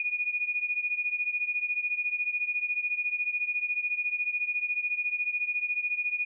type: beating tone pair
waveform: sine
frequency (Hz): 2451 / 2465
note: D#7 / D#7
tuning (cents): -27 / -17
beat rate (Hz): 14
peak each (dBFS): -29 / -32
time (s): 0-6.25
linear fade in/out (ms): 2
effects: none